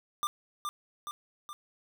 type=tone with echo; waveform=square; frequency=1193 Hz; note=D6; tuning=27 cents sharp; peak=-29 dBFS; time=0.23-0.27 s; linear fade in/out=0 ms; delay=420 ms; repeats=3; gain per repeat=-4 dB; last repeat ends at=1.53 s; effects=none